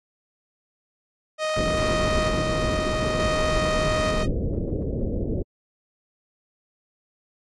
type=tone with tremolo; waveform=sawtooth; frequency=622.3 Hz; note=D#5; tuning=in tune; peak=-19 dBFS; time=1.38-4.27 s; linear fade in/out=50 ms; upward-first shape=square; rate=0.55 Hz; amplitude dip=25%
type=low-pass noise; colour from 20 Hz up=pink; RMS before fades=-26 dBFS; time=1.56-5.43 s; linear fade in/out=10 ms; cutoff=550 Hz; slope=48 dB/octave
effects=low-pass 7000 Hz 12 dB/octave + AAC 32 kbps